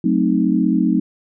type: chord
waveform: sine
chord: F# diminished seventh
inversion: none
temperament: equal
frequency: 185 / 220 / 261.6 / 311.1 Hz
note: F#3 / A3 / C4 / Eb4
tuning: 0 / 0 / 0 / 0 cents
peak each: -19 dBFS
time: 0.04-1 s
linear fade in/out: 5 ms
effects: none